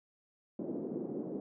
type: band-pass noise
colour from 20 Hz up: white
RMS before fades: -39 dBFS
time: 0.59-1.4 s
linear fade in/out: 2 ms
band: 200 to 400 Hz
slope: 24 dB/octave
effects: none